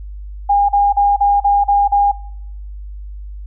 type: tone bursts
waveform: sine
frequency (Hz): 810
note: G#5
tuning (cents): -43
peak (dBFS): -9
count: 7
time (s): 0.49-2.118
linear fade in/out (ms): 10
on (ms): 200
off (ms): 38
effects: noise-tail reverb RT60 0.8 s tail -22 dB re dry + added 50 Hz sine -27 dBFS peak until 3.46 s